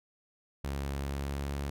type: tone with pitch glide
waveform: sawtooth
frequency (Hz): 69.3 to 70.31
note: C#2 to C#2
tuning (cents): 0 to +25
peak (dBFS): -29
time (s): 0.64-1.7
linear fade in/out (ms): 5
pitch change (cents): +25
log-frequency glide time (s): 0.96-1.51
effects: none